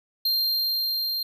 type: tone with level ramp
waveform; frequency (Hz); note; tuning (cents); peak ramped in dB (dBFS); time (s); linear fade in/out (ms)
square; 4186; C8; 0; -21 to -26; 0.25-1.23; 5
effects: none